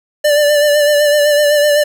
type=tone with vibrato; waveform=square; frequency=589 Hz; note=D5; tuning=5 cents sharp; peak=-9 dBFS; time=0.24-1.84 s; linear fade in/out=10 ms; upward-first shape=sine; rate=7.9 Hz; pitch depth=32 cents each way; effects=7-bit